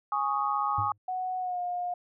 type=chord; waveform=sine; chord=Ab suspended fourth; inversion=none; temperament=equal; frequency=830.6 / 1108.7 / 1244.5 Hz; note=Ab5 / Db6 / Eb6; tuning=0 / 0 / 0 cents; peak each=-30 dBFS; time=0.12-0.92 s; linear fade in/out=2 ms
type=tone with exponential decay; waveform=triangle; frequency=103.1 Hz; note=G#2; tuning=12 cents flat; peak=-26 dBFS; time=0.78-0.98 s; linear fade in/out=5 ms; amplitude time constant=43 ms
type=tone with pitch glide; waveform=sine; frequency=740 to 712.7 Hz; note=F#5 to F5; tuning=0 to +35 cents; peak=-29 dBFS; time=1.08-1.94 s; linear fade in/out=5 ms; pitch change=-65 cents; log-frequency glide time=1.39-1.6 s
effects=none